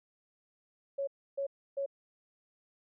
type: tone bursts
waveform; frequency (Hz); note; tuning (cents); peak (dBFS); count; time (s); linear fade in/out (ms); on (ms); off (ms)
sine; 554.4; C#5; 0; -31; 3; 0.98-1.862; 10; 94; 300
effects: none